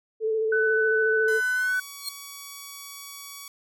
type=tone with vibrato; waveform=sine; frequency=440 Hz; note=A4; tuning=in tune; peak=-22 dBFS; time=0.2-1.41 s; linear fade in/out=50 ms; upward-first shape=square; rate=14 Hz; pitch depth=18 cents each way
type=tone; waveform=sine; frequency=1500 Hz; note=F#6; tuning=23 cents sharp; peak=-22 dBFS; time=0.52-1.8 s; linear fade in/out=5 ms
type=tone with pitch glide; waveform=5% pulse; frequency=1012 to 1129.4 Hz; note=B5 to C#6; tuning=+42 to +32 cents; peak=-27 dBFS; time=1.28-3.48 s; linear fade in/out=2 ms; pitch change=+190 cents; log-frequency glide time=1.54-1.76 s
type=tone with exponential growth; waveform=sawtooth; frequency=4263 Hz; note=C8; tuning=32 cents sharp; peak=-23 dBFS; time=1.97-2.09 s; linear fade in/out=5 ms; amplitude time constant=25 ms
effects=none